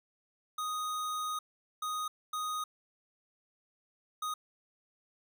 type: tone bursts at uneven times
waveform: square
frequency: 1244.5 Hz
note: D#6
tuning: in tune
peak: -34 dBFS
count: 4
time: 0.58-1.39 / 1.82-2.08 / 2.33-2.64 / 4.22-4.34 s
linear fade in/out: 5 ms
effects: none